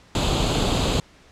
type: noise with comb filter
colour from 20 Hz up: pink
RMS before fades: -21 dBFS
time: 0.15-1 s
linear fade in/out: 2 ms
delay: 0.27 ms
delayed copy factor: +0.65
effects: pink hiss -52 dBFS RMS until 1.31 s + low-pass 6000 Hz 12 dB/octave